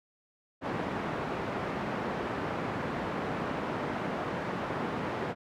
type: band-pass noise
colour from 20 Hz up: pink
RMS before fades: -34 dBFS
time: 0.61-5.35 s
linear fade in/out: 50 ms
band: 160 to 1500 Hz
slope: 12 dB/octave
effects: none